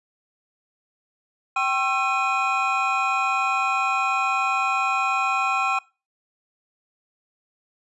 triangle tone cluster, 777 / 1080 / 1340 / 2487 Hz, G5 / C#6 / E6 / D#7, -16 / -45 / +28 / -1 cents, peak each -24 dBFS, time 1.56-5.79 s, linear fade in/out 5 ms, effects noise-tail reverb RT60 0.3 s tail -22 dB re dry + resampled to 24000 Hz

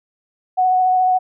sine tone with vibrato, 740 Hz, F#5, in tune, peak -12 dBFS, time 0.57-1.19 s, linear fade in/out 20 ms, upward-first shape sine, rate 14 Hz, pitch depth 13 cents each way, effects none

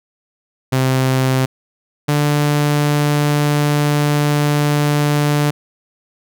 sawtooth tone pair in turn, 130.81 / 147.08 Hz, C3 / D3, 0 / +3 cents, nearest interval major second, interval 203 cents, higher second, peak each -9 dBFS, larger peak neither, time 0.72-1.46 / 2.08-5.51 s, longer second, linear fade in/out 10 ms, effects none

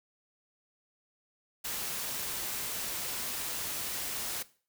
white noise, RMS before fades -36 dBFS, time 1.64-4.43 s, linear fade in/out 10 ms, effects noise-tail reverb RT60 0.4 s tail -18 dB re dry

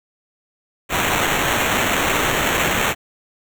violet noise with sample-and-hold, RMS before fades -19 dBFS, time 0.89-2.95 s, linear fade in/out 50 ms, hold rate 4900 Hz, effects none

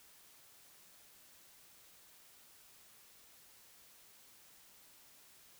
silence, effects white hiss -62 dBFS RMS until 5.59 s

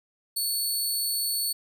15% pulse tone, 4435 Hz, C#8, in tune, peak -19 dBFS, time 0.36-1.53 s, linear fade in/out 10 ms, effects none

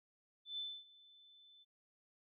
sine tone with ADSR envelope, 3520 Hz, A7, in tune, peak -39 dBFS, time 0.45-1.65 s, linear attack 130 ms, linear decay 260 ms, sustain -22 dB, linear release 28 ms, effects none

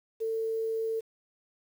sine tone with quantisation, 447.6 Hz, A4, 30 cents sharp, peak -28 dBFS, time 0.2-1.01 s, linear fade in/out 20 ms, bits 9, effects none

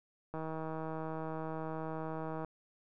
click train, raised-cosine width 1 ms, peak -27 dBFS, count 336, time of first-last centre 0.34-2.447 s, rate 159 Hz, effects none

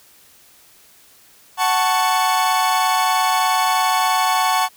40% pulse chord, F# minor, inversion none, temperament equal with one note detuned, 743 / 880 / 1108.7 Hz, F#5 / A5 / C#6, +7 / 0 / 0 cents, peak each -19 dBFS, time 1.57-4.69 s, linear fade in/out 50 ms, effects white hiss -50 dBFS RMS until 4.76 s

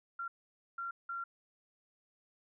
sine tone bursts at uneven times, 1376 Hz, F6, 26 cents flat, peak -37 dBFS, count 3, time 0.19-0.28 / 0.78-0.91 / 1.09-1.24 s, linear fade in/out 5 ms, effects none

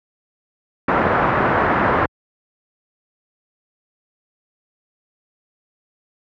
white low-pass noise, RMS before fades -17 dBFS, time 0.88-2.06 s, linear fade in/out 5 ms, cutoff 1500 Hz, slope 24 dB/octave, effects high-pass 60 Hz 12 dB/octave

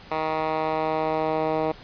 10% pulse tone with band-pass filter sweep, 157.3 Hz, D#3, 19 cents sharp, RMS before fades -25 dBFS, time 0.11-1.72 s, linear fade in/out 5 ms, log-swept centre 1100 to 570 Hz, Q 0.95, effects pink hiss -46 dBFS RMS until 1.83 s + resampled to 11025 Hz

